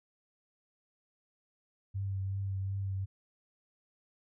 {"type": "tone with vibrato", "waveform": "sine", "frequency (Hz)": 97.2, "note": "G2", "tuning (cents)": -14, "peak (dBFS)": -32, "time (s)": [1.94, 3.06], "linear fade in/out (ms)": 20, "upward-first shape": "triangle", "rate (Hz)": 2.7, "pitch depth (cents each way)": 26, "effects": []}